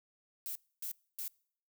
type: noise bursts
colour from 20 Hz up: violet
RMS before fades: -40 dBFS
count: 3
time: 0.46-1.279 s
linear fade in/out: 0 ms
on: 93 ms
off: 270 ms
effects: noise-tail reverb RT60 0.6 s tail -26 dB re dry